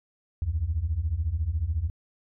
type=beating tone pair; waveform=sine; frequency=71.4 / 85.4 Hz; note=D2 / F2; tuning=-48 / -38 cents; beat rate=14 Hz; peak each=-28 / -26 dBFS; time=0.42-1.9 s; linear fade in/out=0 ms; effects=tanh soft clip ceiling -17 dBFS